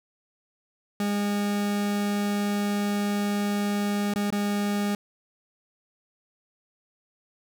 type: tone with dropouts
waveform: 40% pulse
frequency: 204.4 Hz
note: G#3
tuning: 27 cents flat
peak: -23 dBFS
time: 1-4.95 s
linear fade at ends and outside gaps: 2 ms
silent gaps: 4.138-4.159 / 4.304-4.324 s
effects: none